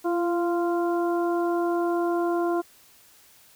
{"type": "harmonic tone with a mistuned harmonic", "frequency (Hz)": 347.3, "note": "F4", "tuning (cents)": -10, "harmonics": [1, 2, 3, 4], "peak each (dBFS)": [-23, -29, -33, -37], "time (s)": [0.04, 2.62], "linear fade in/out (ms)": 20, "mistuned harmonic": 1, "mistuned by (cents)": -24, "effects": ["white hiss -55 dBFS RMS until 3.55 s"]}